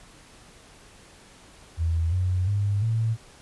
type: tone with pitch steps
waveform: sine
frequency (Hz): 82.41 / 91.44 / 101.46 / 112.58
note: E2 / F#2 / G#2 / A2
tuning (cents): 0 / -20 / -40 / +40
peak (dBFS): -21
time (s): 1.77-3.17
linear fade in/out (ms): 50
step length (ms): 350
effects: pink hiss -51 dBFS RMS until 3.41 s + resampled to 24000 Hz